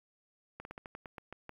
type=slowing click train; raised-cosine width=0.5 ms; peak=-29 dBFS; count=10; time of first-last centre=0.6-1.493 s; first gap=51 ms; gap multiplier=1.16; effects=10-bit